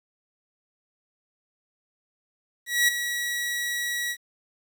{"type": "tone with ADSR envelope", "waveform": "sawtooth", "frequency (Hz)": 1925, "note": "B6", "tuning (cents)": -45, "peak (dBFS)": -13, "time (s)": [2.66, 4.17], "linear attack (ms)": 220, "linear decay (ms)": 13, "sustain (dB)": -10, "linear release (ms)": 65, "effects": ["9-bit"]}